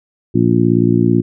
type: harmonic tone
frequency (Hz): 58.1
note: A#1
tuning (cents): -5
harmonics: 2 / 3 / 4 / 5 / 6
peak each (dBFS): -16 / -16 / -16 / -16 / -16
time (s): 0.34-1.22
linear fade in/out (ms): 20
effects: none